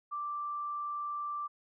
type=tone; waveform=sine; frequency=1174.7 Hz; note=D6; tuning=in tune; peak=-34 dBFS; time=0.11-1.48 s; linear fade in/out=20 ms; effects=none